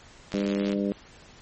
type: click train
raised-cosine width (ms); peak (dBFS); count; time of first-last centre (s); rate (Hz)
0.2; -19; 35; 0.32-0.731; 82.7
type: harmonic tone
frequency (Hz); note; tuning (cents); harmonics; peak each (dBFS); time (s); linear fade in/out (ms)
100.2; G2; +38; 2 / 3 / 4 / 5 / 6; -26 / -30 / -32 / -34 / -36; 0.34-0.92; 0
effects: pink hiss -51 dBFS RMS until 1.41 s + MP3 32 kbps